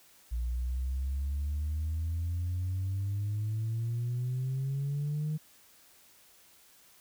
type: exponential sweep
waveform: sine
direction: up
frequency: 58 to 155.56 Hz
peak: -28 dBFS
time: 0.31-5.38 s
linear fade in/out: 20 ms
effects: tanh soft clip ceiling -27 dBFS + white hiss -60 dBFS RMS until 7 s